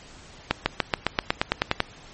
accelerating click train, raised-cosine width 0.3 ms, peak -3 dBFS, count 12, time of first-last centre 0.51-1.804 s, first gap 150 ms, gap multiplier 0.95, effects pink hiss -47 dBFS RMS until 2.13 s + MP3 32 kbps

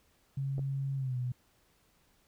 sine tone with pitch glide, 136.8 to 124.72 Hz, C#3 to B2, -23 to +17 cents, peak -31 dBFS, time 0.37-1.32 s, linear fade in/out 5 ms, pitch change -160 cents, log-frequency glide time 0.96-1.17 s
clicks, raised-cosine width 2 ms, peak -30 dBFS, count 2, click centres 0.582 / 0.593 s
effects pink hiss -69 dBFS RMS until 2.27 s

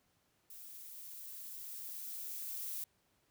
violet noise with level ramp, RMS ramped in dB -52 to -41 dBFS, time 0.5-2.84 s, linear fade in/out 2 ms, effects pink hiss -75 dBFS RMS until 3.3 s + high-pass 60 Hz 12 dB/octave

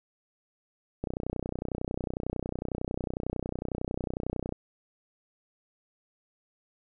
click train, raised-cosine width 2 ms, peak -18 dBFS, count 109, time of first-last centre 1.04-4.524 s, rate 31 Hz, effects none

